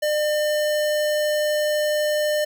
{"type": "tone", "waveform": "square", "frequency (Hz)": 602, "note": "D5", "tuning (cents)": 43, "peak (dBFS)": -20, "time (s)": [0.02, 2.45], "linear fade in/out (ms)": 10, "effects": []}